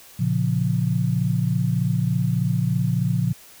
sine chord, Bb minor, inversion none, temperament just, 116.54 / 139.85 / 174.81 Hz, Bb2 / Db3 / F3, 0 / +16 / +2 cents, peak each -23 dBFS, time 0.19-3.33 s, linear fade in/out 10 ms, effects white hiss -47 dBFS RMS until 3.6 s

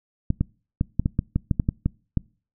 clicks, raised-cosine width 5 ms, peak -8 dBFS, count 12, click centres 0.304 / 0.41 / 0.811 / 0.996 / 1.059 / 1.191 / 1.36 / 1.512 / 1.598 / 1.689 / 1.86 / 2.173 s, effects noise-tail reverb RT60 0.4 s tail -26 dB re dry

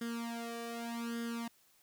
sawtooth tone with flanger, 233.1 Hz, A#3, in tune, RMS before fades -40 dBFS, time 0.01-1.48 s, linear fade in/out 5 ms, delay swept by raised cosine 0.6 to 1.7 ms, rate 0.84 Hz, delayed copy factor +0.9, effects white hiss -68 dBFS RMS until 1.82 s

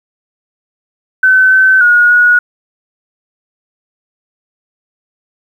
sine tone with pitch steps, 1522 / 1530 / 1444 / 1455 Hz, F#6 / G6 / F#6 / F#6, +48 / -42 / -43 / -29 cents, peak -4 dBFS, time 1.23-2.39 s, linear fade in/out 5 ms, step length 290 ms, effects 7-bit

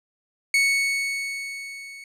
40% pulse tone with level ramp, 2217 Hz, C#7, in tune, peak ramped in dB -15 to -38 dBFS, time 0.54-2.04 s, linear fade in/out 2 ms, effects low-pass 10000 Hz 12 dB/octave

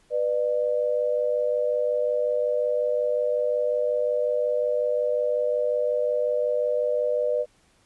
sine tone pair together, 493.9 / 599.4 Hz, B4 / D5, 0 / +35 cents, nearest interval minor third, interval 335 cents, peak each -24 dBFS, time 0.1-7.46 s, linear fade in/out 50 ms, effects pink hiss -62 dBFS RMS until 7.85 s + resampled to 24000 Hz

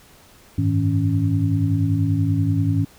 sine tone cluster, 94 / 104.4 / 158.9 / 277.7 Hz, F#2 / G#2 / D#3 / C#4, +28 / +10 / +37 / +3 cents, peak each -27 / -19 / -23 / -23 dBFS, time 0.58-2.85 s, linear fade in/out 5 ms, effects pink hiss -50 dBFS RMS until 2.98 s

